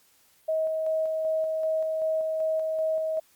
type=tone with tremolo; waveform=sine; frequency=635 Hz; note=D#5; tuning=35 cents sharp; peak=-23 dBFS; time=0.48-3.2 s; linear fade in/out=10 ms; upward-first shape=square; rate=2.6 Hz; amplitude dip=25%; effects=white hiss -62 dBFS RMS until 3.35 s + Opus 48 kbps